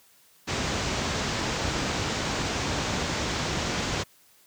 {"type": "low-pass noise", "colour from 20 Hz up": "pink", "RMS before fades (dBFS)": -28, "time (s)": [0.47, 4.04], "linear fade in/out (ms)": 20, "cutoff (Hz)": 7300, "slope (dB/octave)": 48, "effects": ["white hiss -59 dBFS RMS until 4.46 s", "high-pass 60 Hz 12 dB/octave"]}